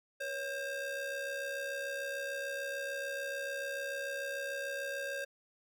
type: ring-modulated tone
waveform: square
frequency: 523.3 Hz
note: C5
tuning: in tune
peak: -34 dBFS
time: 0.2-5.25 s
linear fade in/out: 10 ms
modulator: 1080 Hz
effects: none